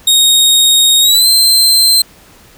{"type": "tone with pitch glide", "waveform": "sawtooth", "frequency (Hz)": [3736, 4121], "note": ["A#7", "C8"], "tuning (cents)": [3, -27], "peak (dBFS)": -3, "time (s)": [0.07, 2.02], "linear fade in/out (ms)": 5, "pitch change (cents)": 170, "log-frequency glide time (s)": [1.01, 1.27], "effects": ["pink hiss -42 dBFS RMS until 2.57 s"]}